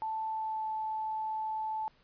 sine tone with pitch glide, 880 to 872.4 Hz, A5 to A5, 0 to -15 cents, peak -32 dBFS, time 0.02-1.88 s, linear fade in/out 0 ms, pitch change -15 cents, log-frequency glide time 0.28-0.66 s, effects pink hiss -66 dBFS RMS until 2.03 s + resampled to 11025 Hz

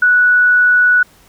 sine tone, 1474 Hz, F#6, 7 cents flat, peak -7 dBFS, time 0.02-1.03 s, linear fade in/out 5 ms, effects pink hiss -48 dBFS RMS until 1.28 s

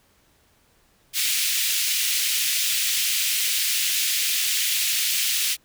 pink high-pass noise, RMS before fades -23 dBFS, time 1.13-5.57 s, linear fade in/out 50 ms, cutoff 2400 Hz, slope 24 dB/octave, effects pink hiss -61 dBFS RMS until 5.64 s

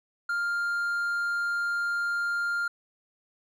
triangle tone, 1400 Hz, F6, 4 cents sharp, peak -24 dBFS, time 0.29-2.68 s, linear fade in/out 5 ms, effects none

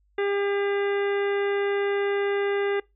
harmonic tone with a mistuned harmonic, 401.7 Hz, G4, 42 cents sharp, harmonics 1 / 2 / 3 / 4 / 5 / 6 / 7 / 9, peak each -23 / -35 / -38 / -35 / -35 / -46 / -43 / -47 dBFS, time 0.18-2.8 s, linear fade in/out 5 ms, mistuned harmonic 9, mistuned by -43 cents, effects noise-tail reverb RT60 0.2 s tail -23 dB re dry + added 50 Hz sine -62 dBFS peak until 2.95 s

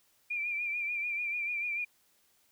sine tone with vibrato, 2386 Hz, D7, 27 cents sharp, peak -31 dBFS, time 0.3-1.85 s, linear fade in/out 10 ms, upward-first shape triangle, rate 6.8 Hz, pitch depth 60 cents each way, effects white hiss -69 dBFS RMS until 2.51 s

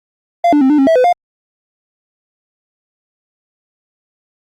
triangle tone with pitch steps, 690 / 294 / 263.6 / 299.2 / 270.6 / 652 / 504 / 705 Hz, F5 / D4 / C4 / D4 / C#4 / E5 / B4 / F5, -21 / +2 / +13 / +32 / -42 / -19 / +35 / +16 cents, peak -5 dBFS, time 0.44-1.128 s, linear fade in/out 5 ms, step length 86 ms, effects Opus 48 kbps

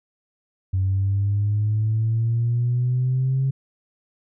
sine exponential sweep, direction up, 93.8 to 135.3 Hz, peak -17 dBFS, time 0.73-3.51 s, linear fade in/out 10 ms, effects tanh soft clip ceiling -14 dBFS

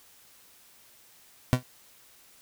30% pulse tone with exponential decay, 125.9 Hz, B2, 34 cents sharp, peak -12 dBFS, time 1.53-1.63 s, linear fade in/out 0 ms, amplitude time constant 21 ms, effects white hiss -57 dBFS RMS until 2.41 s

